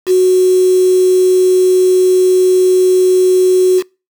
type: tone with quantisation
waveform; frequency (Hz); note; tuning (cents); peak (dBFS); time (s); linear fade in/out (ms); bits
sine; 369.3; F#4; -3; -6; 0.06-3.83; 50; 4
effects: noise-tail reverb RT60 0.3 s tail -26 dB re dry